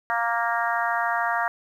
harmonic tone, 233.1 Hz, A#3, in tune, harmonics 3 / 4 / 5 / 6 / 7 / 8, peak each -27 / -28 / -29 / -30 / -30 / -31 dBFS, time 0.1-1.48 s, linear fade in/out 0 ms, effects 9-bit

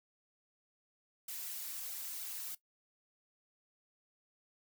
blue noise with flanger, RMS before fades -43 dBFS, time 1.28-2.55 s, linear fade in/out 5 ms, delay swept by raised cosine 1.3 to 4.5 ms, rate 3.2 Hz, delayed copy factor +1, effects noise-tail reverb RT60 0.1 s tail -17 dB re dry

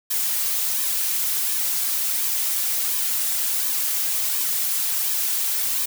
blue noise with flanger, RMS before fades -23 dBFS, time 0.1-5.86 s, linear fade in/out 10 ms, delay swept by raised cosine 1.4 to 4.8 ms, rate 1.4 Hz, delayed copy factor -0.6, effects none

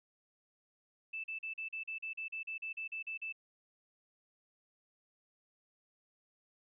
sine tone bursts, 2639 Hz, E7, 1 cent sharp, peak -38 dBFS, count 15, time 1.13-3.326 s, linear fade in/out 10 ms, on 110 ms, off 39 ms, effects none

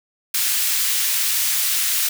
white high-pass noise, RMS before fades -20 dBFS, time 0.34-2.09 s, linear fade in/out 5 ms, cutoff 1900 Hz, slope 12 dB/octave, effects none

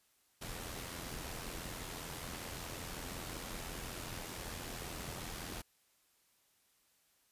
pink noise with amplitude modulation, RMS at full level -42 dBFS, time 0.41-5.62 s, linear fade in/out 10 ms, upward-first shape sine, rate 85.3 Hz, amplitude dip 50%, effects white hiss -73 dBFS RMS until 7.31 s + resampled to 32000 Hz

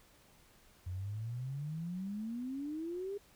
sine exponential sweep, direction up, 87.31 to 411.7 Hz, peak -37 dBFS, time 0.86-3.18 s, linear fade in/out 10 ms, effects pink hiss -64 dBFS RMS until 3.35 s

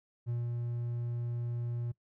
triangle tone with ADSR envelope, 119.3 Hz, A#2, 41 cents sharp, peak -29 dBFS, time 0.26-1.92 s, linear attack 33 ms, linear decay 180 ms, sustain -2 dB, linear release 10 ms, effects noise-tail reverb RT60 0.1 s tail -21 dB re dry

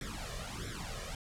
pink noise with flanger, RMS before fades -41 dBFS, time 0.01-1.15 s, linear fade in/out 2 ms, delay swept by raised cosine 0.53 to 1.73 ms, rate 1.5 Hz, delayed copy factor +0.9, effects low-pass 9000 Hz 12 dB/octave

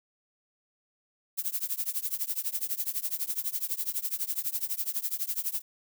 violet noise with tremolo, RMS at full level -28 dBFS, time 1.37-5.62 s, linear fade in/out 20 ms, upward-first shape triangle, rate 12 Hz, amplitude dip 100%, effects none

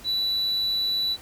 sine tone, 3954 Hz, B7, 1 cent sharp, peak -20 dBFS, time 0.04-1.17 s, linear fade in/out 50 ms, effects tanh soft clip ceiling -21 dBFS + pink hiss -47 dBFS RMS until 1.21 s

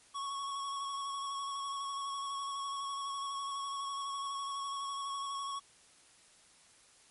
square tone with vibrato, 1108.7 Hz, C#6, in tune, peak -37 dBFS, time 0.14-5.6 s, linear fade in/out 20 ms, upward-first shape square, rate 12 Hz, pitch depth 17 cents each way, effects white hiss -62 dBFS RMS until 7.1 s + MP3 48 kbps

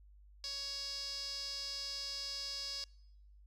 sawtooth tone with band-pass filter, 558 Hz, C#5, 11 cents sharp, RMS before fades -42 dBFS, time 0.44-2.84 s, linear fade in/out 0 ms, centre 4900 Hz, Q 9, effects noise-tail reverb RT60 0.9 s tail -26 dB re dry + added 50 Hz sine -57 dBFS peak until 3.46 s

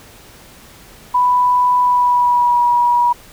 sine tone with pitch glide, 990 to 964.6 Hz, B5 to B5, +4 to -41 cents, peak -10 dBFS, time 1.14-3.13 s, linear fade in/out 10 ms, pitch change -45 cents, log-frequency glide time 1.8-2.6 s, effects pink hiss -42 dBFS RMS until 3.32 s

